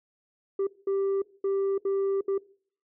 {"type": "tone bursts at uneven times", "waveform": "sine", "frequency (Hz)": 392, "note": "G4", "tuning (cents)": 0, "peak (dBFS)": -21, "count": 5, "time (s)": [[0.59, 0.67], [0.87, 1.22], [1.44, 1.78], [1.85, 2.21], [2.28, 2.38]], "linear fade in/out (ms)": 5, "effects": ["noise-tail reverb RT60 0.5 s tail -22 dB re dry", "tanh soft clip ceiling -23 dBFS"]}